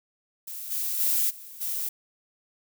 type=noise with level steps; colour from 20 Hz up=violet; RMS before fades=-37 / -29 / -24 / -44 / -30 dBFS; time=0.47-1.89 s; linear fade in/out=5 ms; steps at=0.7 / 0.99 / 1.29 / 1.6 s; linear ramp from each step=20 ms; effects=none